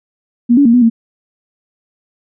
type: tone with pitch steps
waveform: sine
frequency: 239 / 284 / 232.7 / 246.7 / 228.7 Hz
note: A#3 / C#4 / A#3 / B3 / A#3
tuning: +43 / +42 / -3 / -2 / -33 cents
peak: -5 dBFS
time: 0.49-0.9 s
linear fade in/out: 20 ms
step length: 82 ms
effects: none